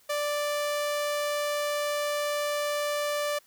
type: tone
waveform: sawtooth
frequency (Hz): 587.3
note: D5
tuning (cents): 0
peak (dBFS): -23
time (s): 0.09-3.39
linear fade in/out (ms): 10
effects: white hiss -61 dBFS RMS until 3.46 s